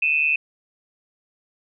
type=tone pair together; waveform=sine; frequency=2500 / 2649 Hz; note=D#7 / E7; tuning=+8 / +8 cents; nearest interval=minor second; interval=100 cents; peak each=-20 dBFS; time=0.02-0.36 s; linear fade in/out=5 ms; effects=none